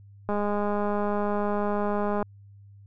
click train, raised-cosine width 1 ms, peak -15 dBFS, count 400, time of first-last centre 0.29-2.227 s, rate 206 Hz, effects added 100 Hz sine -47 dBFS peak until 2.86 s

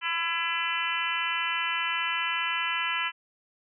harmonic tone with a mistuned harmonic, 334.9 Hz, E4, 27 cents sharp, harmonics 3 / 4 / 5 / 6 / 7 / 8 / 9, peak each -34 / -34 / -34 / -34 / -34 / -34 / -34 dBFS, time 0.01-3.12 s, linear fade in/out 50 ms, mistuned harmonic 7, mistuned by +30 cents, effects none

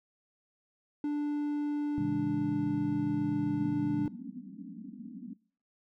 triangle tone, 293.7 Hz, D4, in tune, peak -27 dBFS, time 1.04-4.08 s, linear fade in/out 2 ms
sine chord, A major seventh, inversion none, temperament just, 110 / 137.5 / 165 / 206.2 Hz, A2 / C#3 / E3 / G#3, 0 / -14 / +2 / -12 cents, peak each -41 / -37 / -38 / -37 dBFS, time 1.98-4.06 s, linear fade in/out 0 ms
white band-pass noise, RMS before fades -44 dBFS, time 3.54-5.34 s, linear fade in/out 10 ms, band 180 to 280 Hz, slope 96 dB/octave
effects noise-tail reverb RT60 0.5 s tail -23 dB re dry

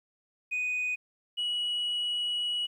sine tone pair in turn, 2489 / 2923 Hz, D#7 / F#7, 0 / -22 cents, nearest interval minor third, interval 278 cents, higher second, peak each -26 dBFS, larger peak neither, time 0.51-0.96 / 1.37-2.67 s, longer second, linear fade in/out 20 ms, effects tanh soft clip ceiling -26 dBFS + 11-bit

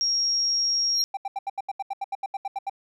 sine tone, 5588 Hz, F8, in tune, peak -21 dBFS, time 0.01-1.04 s, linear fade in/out 0 ms
square tone with exponential growth, 4186 Hz, C8, in tune, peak -24 dBFS, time 0.91-1.02 s, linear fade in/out 5 ms, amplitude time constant 22 ms
triangle tone bursts, 787 Hz, G5, 7 cents sharp, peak -24 dBFS, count 15, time 1.14-2.697 s, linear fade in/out 5 ms, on 31 ms, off 78 ms
effects none

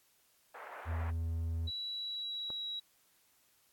pink band-pass noise, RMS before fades -48 dBFS, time 0.54-1.11 s, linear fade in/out 10 ms, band 570 to 1900 Hz, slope 24 dB/octave
triangle tone, 82.3 Hz, E2, 2 cents flat, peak -31 dBFS, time 0.85-1.71 s, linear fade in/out 50 ms
sine tone with pitch glide, 3923 to 3876 Hz, B7 to B7, -12 to -33 cents, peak -37 dBFS, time 1.67-2.8 s, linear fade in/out 10 ms, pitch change -21 cents, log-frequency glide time 1.9-2.66 s
click, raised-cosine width 1 ms, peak -34 dBFS, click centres 2.503 s
effects white hiss -70 dBFS RMS until 3.72 s + AAC 64 kbps

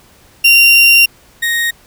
35% pulse tone pair in turn, 2765 / 1866.3 Hz, F7 / A#6, -18 / +2 cents, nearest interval perfect fifth, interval 680 cents, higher first, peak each -3 / -11 dBFS, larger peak first, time 0.44-1.06 / 1.42-1.71 s, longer first, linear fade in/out 10 ms, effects pink hiss -46 dBFS RMS until 1.86 s

